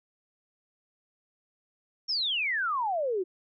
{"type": "exponential sweep", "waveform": "sine", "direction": "down", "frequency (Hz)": [5588, 350], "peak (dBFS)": -26, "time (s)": [2.08, 3.24], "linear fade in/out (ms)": 20, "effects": []}